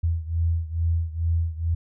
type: beating tone pair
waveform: sine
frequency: 82.41 / 84.71 Hz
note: E2 / E2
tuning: 0 / +48 cents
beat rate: 2.3 Hz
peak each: -23 / -26 dBFS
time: 0.03-1.75 s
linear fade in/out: 10 ms
effects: none